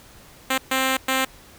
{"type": "tone bursts at uneven times", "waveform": "5% pulse", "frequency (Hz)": 263.2, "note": "C4", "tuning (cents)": 10, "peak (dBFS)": -8, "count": 3, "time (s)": [[0.5, 0.58], [0.71, 0.97], [1.08, 1.25]], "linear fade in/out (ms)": 5, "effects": ["pink hiss -48 dBFS RMS until 1.58 s"]}